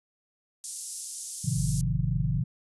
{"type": "high-pass noise", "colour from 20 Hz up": "pink", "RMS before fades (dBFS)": -35, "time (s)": [0.64, 1.81], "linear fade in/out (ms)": 0, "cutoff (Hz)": 6300, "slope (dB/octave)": 24}
{"type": "chord", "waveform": "sine", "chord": "G# diminished seventh", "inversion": "none", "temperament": "equal with one note detuned", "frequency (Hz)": [103.83, 123.47, 146.83, 171.81], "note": ["G#2", "B2", "D3", "F3"], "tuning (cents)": [0, 0, 0, -28], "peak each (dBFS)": [-34, -29, -29, -32], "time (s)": [1.44, 2.44], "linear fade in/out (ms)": 10}
{"type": "tone", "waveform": "sine", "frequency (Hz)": 47.01, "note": "F#1", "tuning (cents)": 28, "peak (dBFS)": -32, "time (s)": [1.54, 2.43], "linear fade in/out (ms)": 50}
{"effects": ["resampled to 24000 Hz"]}